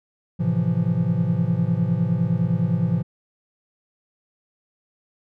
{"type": "chord", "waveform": "triangle", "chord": "F major seventh", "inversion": "first", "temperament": "equal", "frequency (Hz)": [110, 130.81, 164.81, 174.61], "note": ["A2", "C3", "E3", "F3"], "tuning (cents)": [0, 0, 0, 0], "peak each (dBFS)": [-24, -24, -21, -21], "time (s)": [0.39, 3.03], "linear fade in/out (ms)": 20, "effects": []}